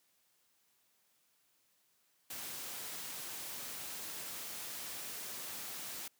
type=noise; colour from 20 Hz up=white; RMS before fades=-44 dBFS; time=2.3-6.08 s; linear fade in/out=5 ms; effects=white hiss -74 dBFS RMS until 6.19 s + high-pass 100 Hz 12 dB/octave

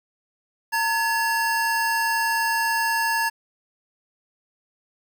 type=tone pair together; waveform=square; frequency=909.9 / 1699 Hz; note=A#5 / G#6; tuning=-42 / +39 cents; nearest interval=major seventh; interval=1081 cents; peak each=-24 dBFS; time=0.72-3.3 s; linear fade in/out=20 ms; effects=8-bit

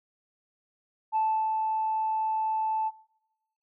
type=tone with ADSR envelope; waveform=sine; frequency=876 Hz; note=A5; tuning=8 cents flat; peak=-21 dBFS; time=1.12-2.91 s; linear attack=39 ms; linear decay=320 ms; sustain=-4 dB; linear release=38 ms; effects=noise-tail reverb RT60 1.0 s tail -23 dB re dry + tanh soft clip ceiling -19 dBFS

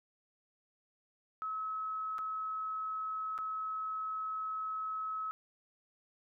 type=tone with dropouts; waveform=sine; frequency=1288 Hz; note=E6; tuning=41 cents flat; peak=-35 dBFS; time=1.42-5.31 s; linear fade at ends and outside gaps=0 ms; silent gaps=2.183-2.189 / 3.379-3.387 s; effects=none

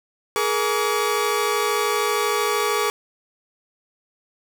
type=tone cluster; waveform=sawtooth; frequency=418.9 / 471.9 / 1143 Hz; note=G#4 / A#4 / D6; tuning=+15 / +21 / -47 cents; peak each=-19 / -22 / -20 dBFS; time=0.36-2.9 s; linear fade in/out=0 ms; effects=none

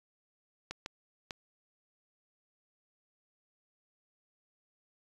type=clicks; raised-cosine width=0.2 ms; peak=-21 dBFS; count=3; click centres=0.71 / 0.861 / 1.308 s; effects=resampled to 24000 Hz

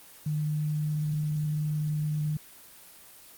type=tone; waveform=sine; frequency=151.6 Hz; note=D#3; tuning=45 cents flat; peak=-26 dBFS; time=0.26-2.37 s; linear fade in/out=5 ms; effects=white hiss -51 dBFS RMS until 3.37 s + Opus 24 kbps

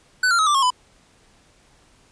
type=tone with pitch steps; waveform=square; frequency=1500 / 1383.5 / 1276 / 1176.9 / 1085.5 / 1001.1 Hz; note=F#6 / F6 / D#6 / D6 / C#6 / B5; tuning=+23 / -17 / +43 / +3 / -37 / +23 cents; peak=-16 dBFS; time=0.23-0.704 s; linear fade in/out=5 ms; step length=79 ms; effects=pink hiss -56 dBFS RMS until 2.11 s + resampled to 22050 Hz

